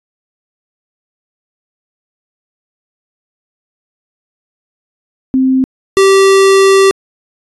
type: tone pair in turn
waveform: sine / square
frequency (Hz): 261.6 / 388.7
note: C4 / G4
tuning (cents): 0 / -15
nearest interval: perfect fifth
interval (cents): 685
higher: second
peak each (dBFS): -7 / -5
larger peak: second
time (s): 5.34-5.64 / 5.97-6.91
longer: second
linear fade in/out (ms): 0
effects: resampled to 24000 Hz